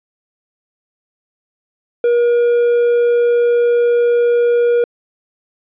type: tone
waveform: triangle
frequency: 477.2 Hz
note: A#4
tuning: 41 cents sharp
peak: -8 dBFS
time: 2.04-4.84 s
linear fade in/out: 2 ms
effects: resampled to 8000 Hz